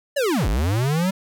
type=linear two-way sweep; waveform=square; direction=down then up; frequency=597 to 43.65 to 195.6 Hz; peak=-19 dBFS; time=0.16-1.11 s; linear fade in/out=10 ms; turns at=0.48 s; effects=none